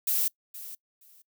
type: noise with echo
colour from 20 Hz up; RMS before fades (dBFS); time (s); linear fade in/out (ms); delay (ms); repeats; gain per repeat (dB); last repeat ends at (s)
violet; -26; 0.07-0.28; 5; 470; 2; -15; 1.22
effects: noise-tail reverb RT60 0.1 s tail -23 dB re dry